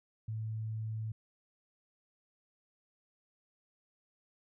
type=tone; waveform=sine; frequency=110 Hz; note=A2; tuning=in tune; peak=-35 dBFS; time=0.28-1.12 s; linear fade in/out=5 ms; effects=none